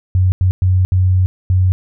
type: tone bursts at uneven times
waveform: sine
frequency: 92.5 Hz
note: F#2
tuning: in tune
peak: -9 dBFS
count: 5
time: 0.15-0.32 / 0.41-0.51 / 0.62-0.85 / 0.92-1.26 / 1.5-1.72 s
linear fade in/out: 0 ms
effects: none